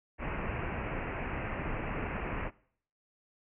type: low-pass noise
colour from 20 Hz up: pink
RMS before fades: -36 dBFS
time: 0.18-2.51 s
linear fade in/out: 50 ms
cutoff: 2700 Hz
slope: 96 dB/octave
effects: noise-tail reverb RT60 0.6 s tail -22 dB re dry